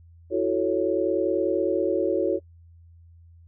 sine chord, F# minor seventh, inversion third, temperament equal, 329.6 / 370 / 440 / 554.4 Hz, E4 / F#4 / A4 / C#5, 0 / 0 / 0 / 0 cents, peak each -27 / -25 / -27 / -26 dBFS, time 0.3-2.4 s, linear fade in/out 50 ms, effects noise-tail reverb RT60 0.1 s tail -24 dB re dry + added 84 Hz sine -48 dBFS peak until 3.47 s

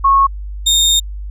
sine / 30% pulse tone pair in turn, 1097 / 3668 Hz, C#6 / A#7, -18 / -29 cents, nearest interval octave + major sixth, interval 2089 cents, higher second, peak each -7 dBFS, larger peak neither, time 0.04-0.27 / 0.66-1 s, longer second, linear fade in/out 10 ms, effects added 50 Hz sine -23 dBFS peak until 1.3 s + resampled to 32000 Hz

